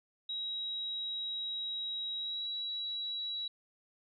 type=tone with pitch glide; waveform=sine; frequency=3840 to 3898 Hz; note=B7 to B7; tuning=-49 to -23 cents; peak=-35 dBFS; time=0.29-3.48 s; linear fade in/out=5 ms; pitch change=+26 cents; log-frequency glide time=2.17-2.48 s; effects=none